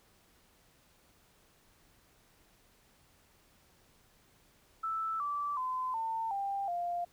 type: tone with pitch steps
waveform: sine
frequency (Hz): 1318.5 / 1161.2 / 1022.6 / 900.6 / 793.1 / 698.5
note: E6 / D6 / C6 / A5 / G5 / F5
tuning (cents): 0 / -20 / -40 / +40 / +20 / 0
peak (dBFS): -32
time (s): 4.83-7.05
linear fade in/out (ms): 10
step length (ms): 370
effects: pink hiss -66 dBFS RMS until 7.12 s